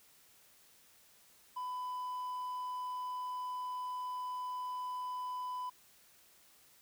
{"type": "tone with hard clipping", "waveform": "triangle", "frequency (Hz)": 1000, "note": "B5", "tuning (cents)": 21, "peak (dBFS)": -38, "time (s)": [1.56, 5.7], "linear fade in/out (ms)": 10, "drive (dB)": 5, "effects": ["white hiss -64 dBFS RMS until 6.81 s"]}